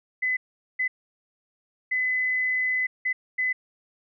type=tone bursts at uneven times; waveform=sine; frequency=2016 Hz; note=B6; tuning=35 cents sharp; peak=-22 dBFS; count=5; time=0.22-0.37 / 0.79-0.88 / 1.91-2.87 / 3.05-3.13 / 3.38-3.53 s; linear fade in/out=10 ms; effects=none